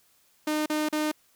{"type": "tone bursts", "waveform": "sawtooth", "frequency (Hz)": 305.1, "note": "D#4", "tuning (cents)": -34, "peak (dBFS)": -21, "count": 3, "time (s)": [0.47, 1.116], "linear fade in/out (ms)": 5, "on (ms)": 190, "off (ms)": 38, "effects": ["white hiss -64 dBFS RMS until 1.35 s"]}